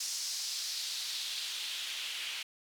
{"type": "noise with band-pass filter sweep", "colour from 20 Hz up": "white", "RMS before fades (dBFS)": -38, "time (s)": [0, 2.43], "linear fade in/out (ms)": 5, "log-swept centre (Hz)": [5600, 2800], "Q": 2.3, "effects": []}